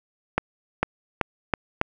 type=accelerating click train; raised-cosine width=0.5 ms; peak=-5 dBFS; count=5; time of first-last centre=0.38-1.814 s; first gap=450 ms; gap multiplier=0.85; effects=none